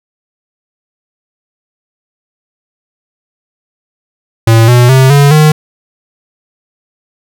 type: tone with pitch steps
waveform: square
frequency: 113.5 / 122.35 / 131.89 / 142.18 / 153.26 Hz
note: A#2 / B2 / C3 / C#3 / D#3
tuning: -46 / -16 / +14 / +44 / -26 cents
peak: -3 dBFS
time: 4.47-5.52 s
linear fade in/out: 5 ms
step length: 210 ms
effects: none